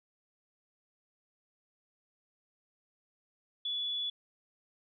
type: tone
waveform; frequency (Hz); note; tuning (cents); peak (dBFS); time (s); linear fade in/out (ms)
sine; 3425; A7; -47; -32; 3.65-4.1; 5
effects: none